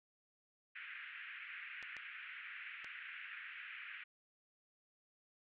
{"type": "band-pass noise", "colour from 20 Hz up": "pink", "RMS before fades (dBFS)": -50, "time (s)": [0.75, 4.04], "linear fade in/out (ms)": 10, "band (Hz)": [1500, 2700], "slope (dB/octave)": 48}
{"type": "clicks", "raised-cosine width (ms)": 0.2, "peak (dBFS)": -35, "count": 3, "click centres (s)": [1.827, 1.967, 2.845]}
{"effects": []}